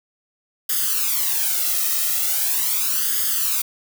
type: noise with flanger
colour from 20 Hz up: blue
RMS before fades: -21 dBFS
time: 0.69-3.62 s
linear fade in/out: 5 ms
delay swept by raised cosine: 0.6 to 1.59 ms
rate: 0.4 Hz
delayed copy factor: +0.9
effects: none